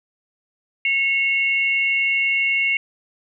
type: tone pair together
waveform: sine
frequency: 2186 / 2766 Hz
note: C#7 / F7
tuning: -25 / -17 cents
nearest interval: major third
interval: 408 cents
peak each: -18 / -22 dBFS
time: 0.85-2.77 s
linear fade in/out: 2 ms
effects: none